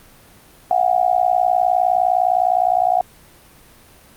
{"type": "tone with amplitude modulation", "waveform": "sine", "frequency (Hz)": 730, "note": "F#5", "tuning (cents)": -24, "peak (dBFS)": -9, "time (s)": [0.71, 3.01], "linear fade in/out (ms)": 0, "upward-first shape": "sine", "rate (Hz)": 59.8, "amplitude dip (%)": 100, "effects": ["pink hiss -47 dBFS RMS until 4.16 s", "Opus 32 kbps"]}